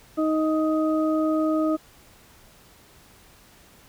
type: harmonic tone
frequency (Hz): 313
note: D#4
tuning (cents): +10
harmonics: 1 / 2 / 4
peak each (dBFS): -21 / -26 / -31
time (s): 0.17-1.77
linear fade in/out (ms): 20
effects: pink hiss -53 dBFS RMS until 3.88 s